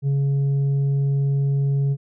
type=tone with tanh clipping; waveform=triangle; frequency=139.2 Hz; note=C#3; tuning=8 cents sharp; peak=-18 dBFS; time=0.02-1.97 s; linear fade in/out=50 ms; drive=8 dB; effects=none